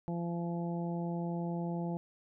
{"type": "harmonic tone", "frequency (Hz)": 171.1, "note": "F3", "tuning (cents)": -35, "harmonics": [1, 2, 3, 4, 5], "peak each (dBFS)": [-34, -41, -45, -45, -46], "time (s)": [0.08, 1.97], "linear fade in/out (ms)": 0, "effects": []}